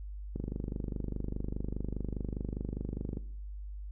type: click train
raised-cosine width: 3 ms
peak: -23 dBFS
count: 71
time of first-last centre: 0.36-3.171 s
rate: 24.9 Hz
effects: noise-tail reverb RT60 0.6 s tail -18 dB re dry + added 50 Hz sine -39 dBFS peak until 3.91 s